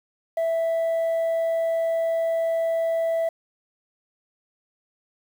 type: tone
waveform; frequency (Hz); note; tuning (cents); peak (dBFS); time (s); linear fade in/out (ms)
sine; 659.3; E5; 0; -18; 0.37-3.29; 5
effects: tanh soft clip ceiling -20 dBFS + 8-bit